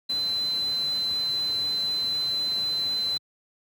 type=tone in noise; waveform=sine; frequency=4048 Hz; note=B7; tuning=42 cents sharp; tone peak=-24 dBFS; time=0.09-3.18 s; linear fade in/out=10 ms; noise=pink; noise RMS=-42 dBFS; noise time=0.09-3.18 s; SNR=+15 dB; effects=high-pass 100 Hz 12 dB/octave